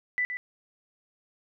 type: tone with echo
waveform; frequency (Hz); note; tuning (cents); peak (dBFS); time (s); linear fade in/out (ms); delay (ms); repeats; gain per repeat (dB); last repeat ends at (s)
sine; 1987; B6; +10; -24; 0.18-0.25; 0; 120; 1; -7; 0.37
effects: none